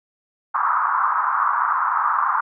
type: band-pass noise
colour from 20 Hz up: white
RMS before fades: -20 dBFS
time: 0.54-2.41 s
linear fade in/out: 10 ms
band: 960 to 1300 Hz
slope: 48 dB/octave
effects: none